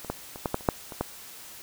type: clicks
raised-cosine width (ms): 1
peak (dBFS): -26 / -14 / -25 / -12 / -11 / -30 / -6 / -24 / -12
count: 9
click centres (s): 0.047 / 0.1 / 0.359 / 0.458 / 0.544 / 0.609 / 0.688 / 0.922 / 1.01
effects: white hiss -45 dBFS RMS until 1.62 s